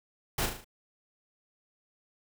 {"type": "noise with echo", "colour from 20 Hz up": "pink", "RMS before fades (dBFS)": -30, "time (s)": [0.38, 0.46], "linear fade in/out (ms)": 5, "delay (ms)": 37, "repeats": 5, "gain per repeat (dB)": -5, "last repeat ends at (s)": 0.645, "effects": []}